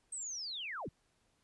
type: linear sweep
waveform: sine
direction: down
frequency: 8372 to 51.7 Hz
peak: -39 dBFS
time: 0.12-0.89 s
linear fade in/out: 5 ms
effects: pink hiss -75 dBFS RMS until 1.43 s + resampled to 24000 Hz